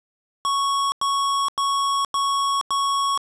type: tone bursts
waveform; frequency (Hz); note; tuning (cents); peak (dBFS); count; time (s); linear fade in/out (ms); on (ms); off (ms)
square; 1108.7; C#6; 0; -20; 5; 0.45-3.176; 0; 470; 94
effects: resampled to 22050 Hz + 8-bit